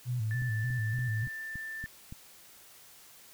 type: tone with vibrato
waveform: sine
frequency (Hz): 116.3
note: A#2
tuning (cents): -4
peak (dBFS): -29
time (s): 0.05-1.29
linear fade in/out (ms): 50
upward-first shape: square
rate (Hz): 3.4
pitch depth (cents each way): 110
type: tone with pitch glide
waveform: sine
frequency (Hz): 1760 to 1775.3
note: A6 to A6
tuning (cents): 0 to +15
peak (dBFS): -37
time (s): 0.31-1.86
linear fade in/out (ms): 0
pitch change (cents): +15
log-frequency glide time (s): 0.46-1.25
type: click train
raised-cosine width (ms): 5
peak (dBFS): -30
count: 7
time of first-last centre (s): 0.42-2.125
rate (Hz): 3.52
effects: white hiss -55 dBFS RMS until 3.33 s